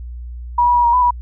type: tone with pitch steps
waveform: sine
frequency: 964 / 971 / 964 / 945 / 997 / 972 Hz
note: B5 / B5 / B5 / A#5 / B5 / B5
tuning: -42 / -30 / -42 / +23 / +16 / -28 cents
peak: -10 dBFS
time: 0.58-1.108 s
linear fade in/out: 5 ms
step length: 88 ms
effects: added 60 Hz sine -27 dBFS peak until 1.21 s